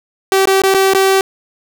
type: tone with dropouts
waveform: sawtooth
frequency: 385.6 Hz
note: G4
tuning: 28 cents flat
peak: -5 dBFS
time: 0.32-1.21 s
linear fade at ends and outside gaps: 1 ms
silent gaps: 0.455-0.473 / 0.619-0.636 / 0.74-0.746 / 0.936-0.948 s
effects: none